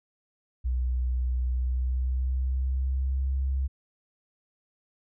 sine tone with pitch glide, 62.3 to 66.77 Hz, B1 to C2, +16 to +36 cents, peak -24 dBFS, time 0.64-3.68 s, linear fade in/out 20 ms, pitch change +120 cents, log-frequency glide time 1.49-3.33 s, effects none

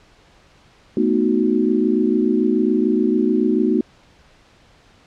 sine chord, B dominant seventh, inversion third, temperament equal, 220 / 246.9 / 311.1 / 370 Hz, A3 / B3 / D#4 / F#4, 0 / 0 / 0 / 0 cents, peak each -20 dBFS, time 0.97-3.81 s, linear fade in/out 2 ms, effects pink hiss -52 dBFS RMS until 5.06 s + low-pass 5000 Hz 12 dB/octave

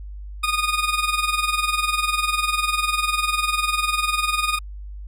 20% pulse tone with tremolo, 1232 Hz, D#6, 17 cents flat, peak -12 dBFS, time 0.43-4.59 s, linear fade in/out 10 ms, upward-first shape sine, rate 20 Hz, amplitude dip 70%, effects added 50 Hz sine -32 dBFS peak until 5.07 s + resampled to 32000 Hz

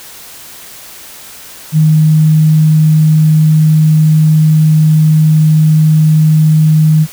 sine tone, 155.56 Hz, D#3, in tune, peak -4 dBFS, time 1.72-7.07 s, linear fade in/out 50 ms, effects white hiss -32 dBFS RMS until 7.12 s

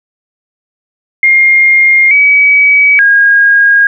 sine tone with pitch steps, 2124 / 2275 / 1631 Hz, C7 / C#7 / G#6, +25 / +44 / -32 cents, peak -3 dBFS, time 1.23-3.87 s, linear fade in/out 2 ms, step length 880 ms, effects none

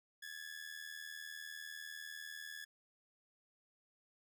sawtooth ring-modulated tone, 1700 Hz, G#6, 40 cents sharp, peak -40 dBFS, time 0.22-2.65 s, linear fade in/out 10 ms, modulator 40 Hz, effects none

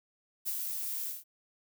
violet noise with ADSR envelope, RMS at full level -33 dBFS, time 0.45-1.24 s, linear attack 26 ms, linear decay 70 ms, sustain -3 dB, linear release 170 ms, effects none

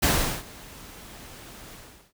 pink noise with ADSR envelope, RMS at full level -20 dBFS, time 0.02-2.13 s, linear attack 14 ms, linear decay 390 ms, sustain -24 dB, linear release 400 ms, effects none

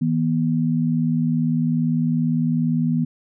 sine tone pair together, 160.58 / 240.6 Hz, E3 / B3, -45 / -45 cents, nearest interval perfect fifth, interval 700 cents, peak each -20 dBFS, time 0.01-3.05 s, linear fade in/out 10 ms, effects none

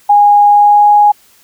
sine tone with pitch glide, 822 to 828.7 Hz, G#5 to G#5, -18 to -4 cents, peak -3 dBFS, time 0.09-1.12 s, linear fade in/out 10 ms, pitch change +14 cents, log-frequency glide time 0.47-0.89 s, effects white hiss -47 dBFS RMS until 1.43 s

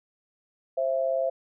sine tone pair together, 528.6 / 666 Hz, C5 / E5, +18 / +18 cents, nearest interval major third, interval 400 cents, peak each -26 dBFS, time 0.77-1.3 s, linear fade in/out 10 ms, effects none

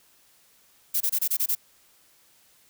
violet noise bursts, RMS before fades -24 dBFS, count 7, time 0.94-1.552 s, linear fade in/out 10 ms, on 66 ms, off 25 ms, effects white hiss -60 dBFS RMS until 2.69 s

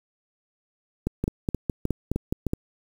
two click trains, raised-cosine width 3 ms, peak -11 / -12 dBFS, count 8 / 5, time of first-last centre 1.07-2.534 / 1.24-2.467 s, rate 4.78 / 3.26 Hz, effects 7-bit

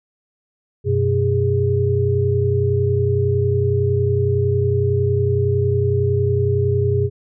sine tone cluster, 94.2 / 125.1 / 409.1 Hz, F#2 / B2 / G#4, +32 / +23 / -26 cents, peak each -19 dBFS, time 0.84-7.1 s, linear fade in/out 50 ms, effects none

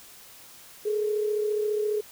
sine tone pair together, 421.2 / 455.8 Hz, G#4 / A#4, +24 / -39 cents, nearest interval minor second, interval 137 cents, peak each -24 / -34 dBFS, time 0.85-2.01 s, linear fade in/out 10 ms, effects white hiss -49 dBFS RMS until 2.11 s

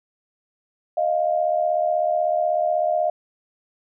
sine tone pair together, 622.3 / 698.5 Hz, D#5 / F5, 0 / 0 cents, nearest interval major second, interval 200 cents, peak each -21 dBFS, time 0.97-3.1 s, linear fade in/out 5 ms, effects none

